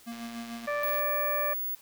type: tone with tremolo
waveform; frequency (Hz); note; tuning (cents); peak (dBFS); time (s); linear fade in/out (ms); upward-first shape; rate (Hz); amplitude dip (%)
square; 233.1; A#3; 0; -36; 0.06-0.67; 20; sine; 6.8; 50
type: click train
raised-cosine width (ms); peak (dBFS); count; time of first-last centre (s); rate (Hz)
0.2; -29; 104; 0.12-0.993; 118
type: harmonic tone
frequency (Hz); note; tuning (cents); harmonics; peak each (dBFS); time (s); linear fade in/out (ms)
586; D5; -4; 1 / 2 / 3 / 4; -30 / -34 / -35 / -41; 0.67-1.54; 10
type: tone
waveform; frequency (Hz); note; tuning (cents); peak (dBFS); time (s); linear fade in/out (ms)
sine; 15700; B9; -11; -30; 0.83-1.75; 5
effects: white hiss -56 dBFS RMS until 1.81 s